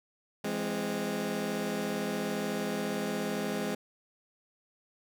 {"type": "chord", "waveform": "20% pulse", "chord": "E augmented", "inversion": "none", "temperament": "equal with one note detuned", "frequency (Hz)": [168.76, 207.7, 261.6], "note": ["E3", "G#3", "B#3"], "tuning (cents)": [41, 0, 0], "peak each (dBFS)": [-34, -28, -32], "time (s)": [0.44, 3.75], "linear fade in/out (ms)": 5, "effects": []}